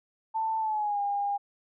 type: tone with pitch glide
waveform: sine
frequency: 887 to 808.7 Hz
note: A5 to G#5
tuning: +14 to -46 cents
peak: -26 dBFS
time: 0.34-1.38 s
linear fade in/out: 20 ms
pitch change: -160 cents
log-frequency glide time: 0.59-1 s
effects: none